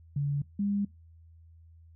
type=tone pair in turn; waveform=sine; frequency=142.7 / 202 Hz; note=D3 / G#3; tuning=-49 / -48 cents; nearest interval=tritone; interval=601 cents; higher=second; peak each=-26 dBFS; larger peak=neither; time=0.16-0.42 / 0.59-0.85 s; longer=neither; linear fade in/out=5 ms; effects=noise-tail reverb RT60 0.2 s tail -23 dB re dry + added 82 Hz sine -52 dBFS peak until 1.95 s